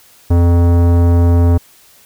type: tone with tanh clipping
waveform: sine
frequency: 86.1 Hz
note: F2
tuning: 24 cents flat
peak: -9 dBFS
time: 0.3-1.58 s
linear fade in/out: 10 ms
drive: 18 dB
effects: white hiss -46 dBFS RMS until 2.05 s